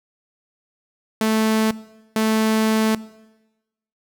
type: tone bursts at uneven times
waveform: sawtooth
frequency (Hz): 219.3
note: A3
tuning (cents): -6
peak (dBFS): -13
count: 2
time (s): 1.21-1.71 / 2.16-2.95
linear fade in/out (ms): 2
effects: noise-tail reverb RT60 1.0 s tail -19 dB re dry